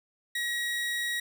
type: tone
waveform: 30% pulse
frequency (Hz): 1904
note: A#6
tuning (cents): +36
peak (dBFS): -26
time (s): 0.35-1.2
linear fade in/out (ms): 5
effects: none